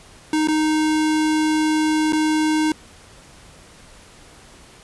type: tone with dropouts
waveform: square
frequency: 310 Hz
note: D#4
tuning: 6 cents flat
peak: -17 dBFS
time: 0.33-2.72 s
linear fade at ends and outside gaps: 2 ms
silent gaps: 0.474-0.484 / 2.124-2.131 s
effects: pink hiss -46 dBFS RMS until 4.83 s + resampled to 24000 Hz